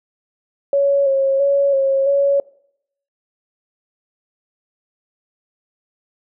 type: tone with vibrato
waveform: sine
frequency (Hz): 551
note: C#5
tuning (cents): -11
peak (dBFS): -12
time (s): 0.73-2.4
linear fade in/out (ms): 2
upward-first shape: square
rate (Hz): 1.5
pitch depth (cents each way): 27
effects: noise-tail reverb RT60 0.7 s tail -22 dB re dry